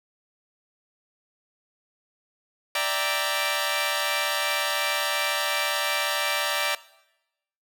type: chord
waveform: 10% pulse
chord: E half-diminished seventh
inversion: third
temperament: equal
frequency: 587.3 / 659.3 / 784 / 932.3 Hz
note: D5 / E5 / G5 / Bb5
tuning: 0 / 0 / 0 / 0 cents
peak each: -19 / -23 / -24 / -21 dBFS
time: 2.75-6.75 s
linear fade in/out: 2 ms
effects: noise-tail reverb RT60 0.9 s tail -19 dB re dry